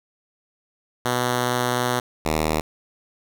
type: tone pair in turn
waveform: 5% pulse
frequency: 123.47 / 77.99 Hz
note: B2 / D#2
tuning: 0 / +5 cents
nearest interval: minor sixth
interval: 795 cents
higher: first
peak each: -9 dBFS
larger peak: neither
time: 1.05-2 / 2.25-2.61 s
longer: first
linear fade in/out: 5 ms
effects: none